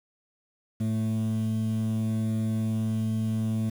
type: tone pair together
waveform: triangle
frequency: 110.16 / 220 Hz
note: A2 / A3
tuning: +3 / 0 cents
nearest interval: octave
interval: 1197 cents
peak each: -24 dBFS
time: 0.8-3.7 s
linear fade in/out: 10 ms
effects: tanh soft clip ceiling -20 dBFS + 8-bit